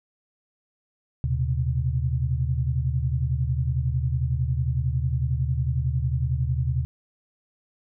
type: tone cluster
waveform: sine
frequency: 76.9 / 121.6 / 132.6 Hz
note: D#2 / B2 / C3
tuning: -20 / -26 / +23 cents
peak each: -26 dBFS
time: 1.24-6.85 s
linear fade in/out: 0 ms
effects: none